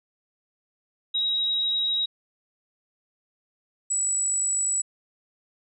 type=tone pair in turn; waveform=sine; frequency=3822 / 7863 Hz; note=A#7 / B8; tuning=+43 / -9 cents; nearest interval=octave; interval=1248 cents; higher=second; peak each=-22 dBFS; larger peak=neither; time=1.14-2.06 / 3.9-4.82 s; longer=neither; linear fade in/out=10 ms; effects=none